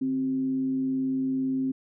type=tone with frequency modulation; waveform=sine; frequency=263.6 Hz; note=C4; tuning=13 cents sharp; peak=-24 dBFS; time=0.01-1.72 s; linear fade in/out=10 ms; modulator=118 Hz; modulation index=0.21; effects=none